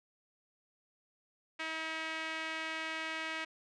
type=tone with band-pass filter; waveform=sawtooth; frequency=320 Hz; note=D#4; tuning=49 cents sharp; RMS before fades=-39 dBFS; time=1.59-3.45 s; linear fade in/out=10 ms; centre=2200 Hz; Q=1.8; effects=resampled to 22050 Hz